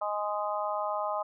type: harmonic tone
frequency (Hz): 207.7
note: G#3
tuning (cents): 0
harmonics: 3 / 4 / 5 / 6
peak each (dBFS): -33 / -34 / -35 / -36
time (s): 0.01-1.23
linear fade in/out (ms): 10
effects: none